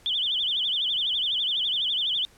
sine tone with vibrato, 3269 Hz, G#7, 28 cents flat, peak -23 dBFS, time 0.06-2.25 s, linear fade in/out 0 ms, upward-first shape sine, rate 12 Hz, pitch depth 180 cents each way, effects pink hiss -56 dBFS RMS until 2.37 s + low-pass 12000 Hz 12 dB/octave

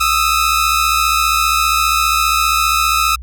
sawtooth tone pair together, 1244.5 / 1319.5 Hz, D#6 / E6, 0 / +1 cents, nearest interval minor second, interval 101 cents, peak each -12 / -11 dBFS, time 0-3.16 s, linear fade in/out 10 ms, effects added 62 Hz sine -27 dBFS peak until 3.22 s

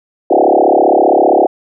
sine tone with frequency modulation, 554.4 Hz, C#5, in tune, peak -6 dBFS, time 0.3-1.47 s, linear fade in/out 10 ms, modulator 35.2 Hz, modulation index 6.8, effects none

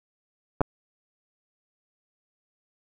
clicks, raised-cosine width 1 ms, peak -9 / -7 dBFS, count 2, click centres 0.608 / 0.615 s, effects none

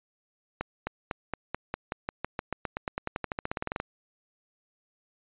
accelerating click train, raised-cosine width 0.5 ms, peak -15 dBFS, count 28, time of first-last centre 0.61-3.801 s, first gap 260 ms, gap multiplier 0.93, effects resampled to 8000 Hz

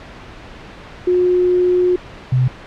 sine tone pair in turn, 360.2 / 127.35 Hz, F#4 / C3, -46 / -46 cents, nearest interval octave + tritone, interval 1800 cents, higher first, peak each -11 dBFS, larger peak neither, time 1.07-1.96 / 2.32-2.48 s, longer first, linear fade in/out 5 ms, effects pink hiss -36 dBFS RMS until 2.66 s + low-pass 3000 Hz 12 dB/octave

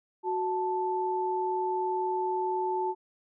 sine tone pair together, 369.6 / 879 Hz, F#4 / A5, -2 / -2 cents, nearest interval octave + minor third, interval 1500 cents, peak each -30 / -29 dBFS, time 0.23-2.95 s, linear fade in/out 50 ms, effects none

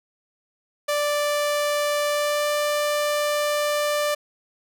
sawtooth tone with pitch glide, 587.3 to 591 Hz, D5 to D5, 0 to +11 cents, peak -17 dBFS, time 0.88-4.15 s, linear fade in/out 10 ms, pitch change +11 cents, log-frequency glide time 2.09-2.5 s, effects none

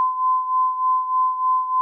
sine beating tone pair, 1024 / 1027.3 Hz, C6 / C6, -38 / -32 cents, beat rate 3.3 Hz, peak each -18 / -24 dBFS, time 0-1.81 s, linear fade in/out 0 ms, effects none

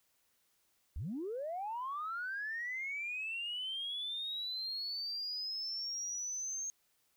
sine linear sweep, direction up, 51.91 to 6450 Hz, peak -36 dBFS, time 0.96-6.7 s, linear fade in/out 0 ms, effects tanh soft clip ceiling -32 dBFS + white hiss -75 dBFS RMS until 7.16 s

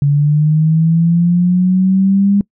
sine linear sweep, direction up, 141.4 to 202.3 Hz, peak -8 dBFS, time 0.02-2.41 s, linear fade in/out 2 ms, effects noise-tail reverb RT60 0.1 s tail -24 dB re dry

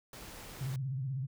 pink noise, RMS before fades -48 dBFS, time 0.13-0.76 s, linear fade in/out 2 ms
sine tone with vibrato, 132.6 Hz, C3, 23 cents sharp, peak -33 dBFS, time 0.6-1.27 s, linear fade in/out 20 ms, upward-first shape sine, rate 16 Hz, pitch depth 110 cents each way
effects none

